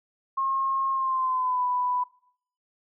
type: tone with pitch glide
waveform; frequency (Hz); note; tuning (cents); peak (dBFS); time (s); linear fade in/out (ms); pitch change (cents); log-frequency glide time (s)
sine; 1076 to 992.4; C6 to B5; +48 to +8; -23; 0.37-2.04; 10; -140; 0.91-1.64
effects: noise-tail reverb RT60 0.6 s tail -21 dB re dry